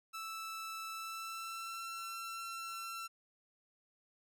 sawtooth tone with pitch glide, 1318.5 to 1349.3 Hz, E6 to E6, 0 to +40 cents, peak -38 dBFS, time 0.13-3.08 s, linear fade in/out 20 ms, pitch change +40 cents, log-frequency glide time 0.92-1.88 s, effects none

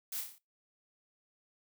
blue noise with echo, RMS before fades -39 dBFS, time 0.12-0.21 s, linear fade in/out 5 ms, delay 29 ms, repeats 6, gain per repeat -4 dB, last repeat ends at 0.384 s, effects noise-tail reverb RT60 0.2 s tail -20 dB re dry

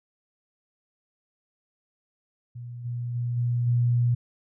sine tone with level steps, 120.6 Hz, B2, 41 cents flat, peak -35 / -28 / -25 / -22 / -19 dBFS, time 2.55-4.15 s, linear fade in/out 10 ms, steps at 2.84 / 3.14 / 3.36 / 3.66 s, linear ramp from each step 20 ms, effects none

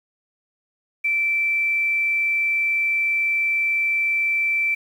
sine tone with quantisation, 2333 Hz, D7, 12 cents flat, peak -18 dBFS, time 1.04-4.75 s, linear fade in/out 10 ms, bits 8, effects none

